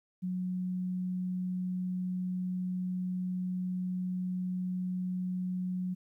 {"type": "tone", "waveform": "sine", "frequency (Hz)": 182.7, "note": "F#3", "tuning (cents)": -22, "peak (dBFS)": -31, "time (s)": [0.22, 5.95], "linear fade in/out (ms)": 20, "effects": ["12-bit"]}